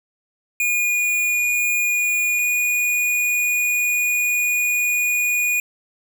square tone pair in turn, 2443 / 2454 Hz, D#7 / D#7, -32 / -25 cents, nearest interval unison, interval 7 cents, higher second, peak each -18 dBFS, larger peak neither, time 0.6-2.39 / 2.39-5.6 s, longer second, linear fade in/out 2 ms, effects none

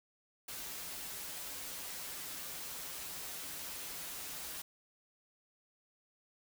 white noise with comb filter, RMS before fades -44 dBFS, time 0.48-4.62 s, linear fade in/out 5 ms, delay 8.8 ms, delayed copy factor -0.55, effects none

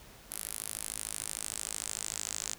sawtooth tone with band-pass filter sweep, 53.3 Hz, G#1, 46 cents sharp, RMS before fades -39 dBFS, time 0.31-2.54 s, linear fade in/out 0 ms, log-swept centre 11000 to 7200 Hz, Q 3.3, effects pink hiss -54 dBFS RMS until 2.58 s

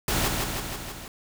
pink noise with echo, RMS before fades -25 dBFS, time 0.08-0.28 s, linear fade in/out 2 ms, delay 160 ms, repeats 5, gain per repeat -3 dB, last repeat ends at 1.08 s, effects none

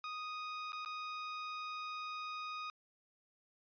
sawtooth tone with dropouts, 1244.5 Hz, D#6, in tune, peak -37 dBFS, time 0.04-2.7 s, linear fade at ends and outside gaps 1 ms, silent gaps 0.721-0.73 / 0.849-0.859 s, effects resampled to 11025 Hz

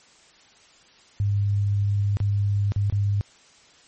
sine tone with dropouts, 101.2 Hz, G#2, 44 cents flat, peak -19 dBFS, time 1.2-3.21 s, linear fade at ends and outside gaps 0 ms, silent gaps 2.17-2.202 / 2.72-2.761 / 2.899-2.924 s, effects white hiss -54 dBFS RMS until 3.87 s + MP3 32 kbps

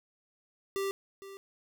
square tone with echo, 392 Hz, G4, in tune, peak -31 dBFS, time 0.76-0.91 s, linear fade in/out 0 ms, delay 460 ms, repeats 1, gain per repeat -14 dB, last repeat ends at 1.37 s, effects none

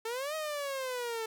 sawtooth exponential two-way sweep, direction up then down, 440 to 634 to 440 Hz, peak -30 dBFS, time 0.05-1.26 s, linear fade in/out 5 ms, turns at 0.35 s, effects none

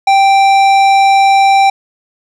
triangle tone with tanh clipping, 784 Hz, G5, in tune, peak -7 dBFS, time 0.07-1.7 s, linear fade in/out 5 ms, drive 18 dB, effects none

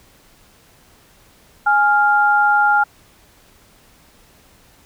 sine tone pair together, 830.6 / 1397.9 Hz, G#5 / F6, 0 / +1 cents, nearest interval major sixth, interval 901 cents, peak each -14 dBFS, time 1.66-2.84 s, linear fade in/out 10 ms, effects pink hiss -51 dBFS RMS until 4.85 s

